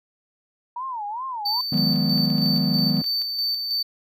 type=tone with vibrato; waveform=sine; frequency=932.3 Hz; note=A#5; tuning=in tune; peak=-27 dBFS; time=0.76-1.61 s; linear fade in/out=5 ms; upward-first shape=sine; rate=2.5 Hz; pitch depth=230 cents each way
type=tone with tremolo; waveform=triangle; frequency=4558 Hz; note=C#8; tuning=47 cents sharp; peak=-20 dBFS; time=1.45-3.83 s; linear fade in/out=10 ms; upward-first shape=square; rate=3.1 Hz; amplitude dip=40%
type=chord; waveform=triangle; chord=G# minor seventh; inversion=second; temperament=equal with one note detuned; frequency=155.56 / 180.77 / 207.7 / 246.9 Hz; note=D#3 / F#3 / G#3 / B3; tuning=0 / -40 / 0 / 0 cents; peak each=-23 dBFS; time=1.72-3.02 s; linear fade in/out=5 ms
type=clicks; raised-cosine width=0.2 ms; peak=-26 dBFS; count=12; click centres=1.741 / 1.778 / 1.961 / 2.178 / 2.302 / 2.382 / 2.461 / 2.563 / 2.787 / 2.97 / 3.042 / 3.217 s
effects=none